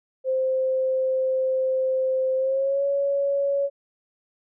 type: tone with pitch glide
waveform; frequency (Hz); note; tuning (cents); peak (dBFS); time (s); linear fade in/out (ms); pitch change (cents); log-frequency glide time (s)
sine; 522 to 559.5; C5 to C#5; -4 to +16; -20; 0.24-3.7; 50; +120; 2.36-2.84
effects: none